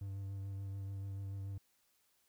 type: tone with vibrato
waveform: triangle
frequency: 98 Hz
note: G2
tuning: in tune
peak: -38 dBFS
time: 0.01-1.58 s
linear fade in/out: 5 ms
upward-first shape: triangle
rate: 6.9 Hz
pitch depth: 22 cents each way
effects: white hiss -75 dBFS RMS until 2.28 s